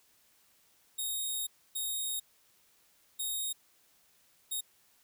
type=tone bursts at uneven times; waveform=5% pulse; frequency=3729 Hz; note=A#7; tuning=in tune; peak=-25 dBFS; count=4; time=0.98-1.47 / 1.75-2.2 / 3.19-3.53 / 4.51-4.61 s; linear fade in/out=10 ms; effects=white hiss -67 dBFS RMS until 5.03 s